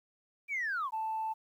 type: linear sweep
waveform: sine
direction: down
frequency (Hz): 2379 to 944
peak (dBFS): -30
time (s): 0.48-0.91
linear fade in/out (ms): 50
type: tone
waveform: sine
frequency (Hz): 881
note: A5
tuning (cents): +2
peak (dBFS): -31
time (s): 0.92-1.34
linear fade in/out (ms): 20
effects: tanh soft clip ceiling -28 dBFS + 11-bit